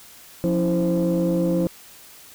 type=tone cluster; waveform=sine; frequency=176.4 / 275.1 / 329.2 / 523 Hz; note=F3 / C#4 / E4 / C5; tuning=+18 / -13 / -2 / -1 cents; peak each=-20 / -28 / -22 / -23 dBFS; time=0.44-1.67 s; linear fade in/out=0 ms; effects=tanh soft clip ceiling -13 dBFS + white hiss -46 dBFS RMS until 2.34 s